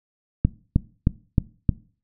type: click train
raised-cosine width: 5 ms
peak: -4 dBFS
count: 5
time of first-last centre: 0.45-1.692 s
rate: 3.22 Hz
effects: noise-tail reverb RT60 0.4 s tail -20 dB re dry